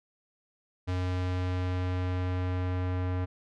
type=tone with low-pass filter sweep; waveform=square; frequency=91.1 Hz; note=F#2; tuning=26 cents flat; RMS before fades=-30 dBFS; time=0.87-3.26 s; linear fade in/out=20 ms; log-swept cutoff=4900 to 1900 Hz; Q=0.71; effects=none